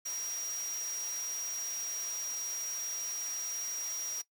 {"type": "tone in noise", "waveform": "sine", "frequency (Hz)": 5710, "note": "F8", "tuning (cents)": 37, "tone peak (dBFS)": -36, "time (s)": [0.05, 4.22], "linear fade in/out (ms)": 10, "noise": "white", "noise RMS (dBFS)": -45, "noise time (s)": [0.05, 4.22], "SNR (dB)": 6, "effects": ["noise-tail reverb RT60 0.1 s tail -17 dB re dry", "high-pass 400 Hz 12 dB/octave"]}